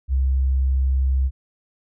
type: tone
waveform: sine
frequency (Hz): 66.1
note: C2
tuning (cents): +18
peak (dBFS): -16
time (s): 0.08-1.31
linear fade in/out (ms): 50
effects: none